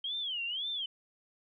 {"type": "tone with vibrato", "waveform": "sine", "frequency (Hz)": 3136, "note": "G7", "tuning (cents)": 0, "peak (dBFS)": -33, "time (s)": [0.04, 0.86], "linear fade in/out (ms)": 5, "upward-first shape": "sine", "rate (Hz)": 1.9, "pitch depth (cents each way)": 230, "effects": []}